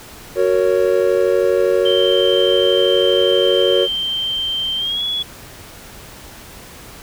triangle chord, F# major, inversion none, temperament just, 370 / 462.5 / 555 Hz, F#4 / A#4 / C#5, 0 / -14 / +2 cents, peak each -15 dBFS, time 0.35-3.88 s, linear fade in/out 50 ms
sine tone with pitch glide, 3136 to 3381 Hz, G7 to G#7, 0 to +30 cents, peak -18 dBFS, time 1.85-5.23 s, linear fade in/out 10 ms, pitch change +130 cents, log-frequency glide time 4.77-5.03 s
effects pink hiss -38 dBFS RMS until 7.02 s

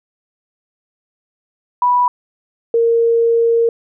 sine tone pair in turn, 983 / 462.9 Hz, B5 / A#4, -8 / -12 cents, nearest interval octave + minor second, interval 1304 cents, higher first, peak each -10 dBFS, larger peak neither, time 1.82-2.08 / 2.74-3.69 s, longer second, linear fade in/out 2 ms, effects none

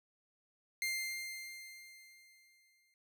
sawtooth tone with exponential decay, 2101 Hz, C7, 7 cents sharp, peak -30 dBFS, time 0.82-2.94 s, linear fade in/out 1 ms, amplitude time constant 460 ms, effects none

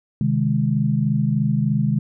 sine chord, Ab major, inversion first, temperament equal with one note detuned, 130.81 / 154.04 / 207.7 Hz, C3 / Eb3 / Ab3, 0 / -17 / 0 cents, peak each -21 dBFS, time 0.21-1.99 s, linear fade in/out 2 ms, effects none

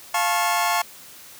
sawtooth chord, F augmented, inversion none, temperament just, 698.5 / 873.1 / 1091.3 Hz, F5 / A5 / C#6, 0 / -14 / -27 cents, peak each -20 dBFS, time 0.14-0.82 s, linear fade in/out 5 ms, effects white hiss -44 dBFS RMS until 1.39 s + high-pass 80 Hz 12 dB/octave

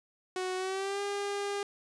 sawtooth tone with pitch glide, 370 to 403.5 Hz, F#4 to G#4, 0 to -50 cents, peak -28 dBFS, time 0.36-1.63 s, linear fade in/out 2 ms, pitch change +150 cents, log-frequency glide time 0.56-1.01 s, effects resampled to 22050 Hz

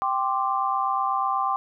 sine chord, G suspended fourth, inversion none, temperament equal, 784 / 1046.5 / 1174.7 Hz, G5 / C6 / D6, 0 / 0 / 0 cents, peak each -26 dBFS, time 0.02-1.56 s, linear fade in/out 0 ms, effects none

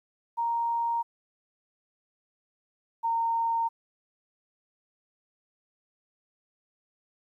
sine tone pair in turn, 932.3 / 918.9 Hz, A#5 / A#5, 0 / -25 cents, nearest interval unison, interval 25 cents, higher first, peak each -25 / -24 dBFS, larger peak second, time 0.37-1.03 / 3.03-3.69 s, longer neither, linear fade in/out 20 ms, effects 11-bit

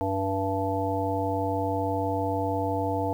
harmonic tone, 96.9 Hz, G2, 20 cents flat, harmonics 1 / 3 / 5 / 7 / 9, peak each -31 / -31 / -31 / -31 / -31 dBFS, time 0.01-3.13 s, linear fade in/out 0 ms, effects 9-bit

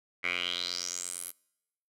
10% pulse tone with band-pass filter sweep, 88.5 Hz, F2, 23 cents sharp, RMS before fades -35 dBFS, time 0.23-1.32 s, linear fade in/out 20 ms, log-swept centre 2100 to 12000 Hz, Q 5.4, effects noise-tail reverb RT60 0.9 s tail -26 dB re dry

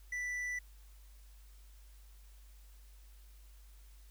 sine tone with tanh clipping, 1975.5 Hz, B6, in tune, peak -37 dBFS, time 0.12-0.59 s, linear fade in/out 5 ms, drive 7 dB, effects added 50 Hz sine -54 dBFS peak until 4.1 s + white hiss -67 dBFS RMS until 4.1 s

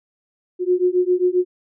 sine beating tone pair, 358 / 365.5 Hz, F4 / F#4, +43 / -21 cents, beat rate 7.5 Hz, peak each -18 / -18 dBFS, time 0.59-1.45 s, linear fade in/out 50 ms, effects none

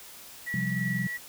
sine tone with tremolo, 1937 Hz, B6, 34 cents flat, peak -30 dBFS, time 0.46-1.18 s, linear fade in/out 20 ms, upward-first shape triangle, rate 2.9 Hz, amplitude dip 25%
sine chord, C suspended fourth, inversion none, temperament equal, 130.81 / 174.61 / 196 Hz, C3 / F3 / G3, 0 / 0 / 0 cents, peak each -32 dBFS, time 0.54-1.07 s, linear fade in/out 2 ms
effects white hiss -47 dBFS RMS until 1.28 s

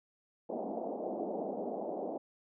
white band-pass noise, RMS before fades -38 dBFS, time 0.49-2.18 s, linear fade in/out 10 ms, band 200 to 750 Hz, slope 48 dB/octave, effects none

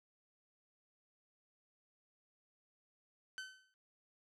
sawtooth tone with exponential decay, 1526 Hz, G6, 47 cents flat, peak -37 dBFS, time 3.38-3.74 s, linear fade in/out 0 ms, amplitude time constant 78 ms, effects low-pass 7000 Hz 12 dB/octave

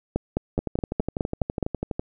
two click trains, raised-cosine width 2 ms, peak -13 / -9 dBFS, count 18 / 8, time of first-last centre 0.59-1.995 / 0.16-1.628 s, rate 12.1 / 4.77 Hz, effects none

